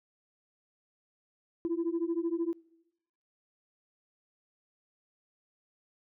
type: beating tone pair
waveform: sine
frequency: 329.6 / 342.6 Hz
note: E4 / F4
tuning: 0 / -33 cents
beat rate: 13 Hz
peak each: -31 dBFS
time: 1.65-2.53 s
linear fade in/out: 0 ms
effects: noise-tail reverb RT60 0.9 s tail -23 dB re dry + tanh soft clip ceiling -24 dBFS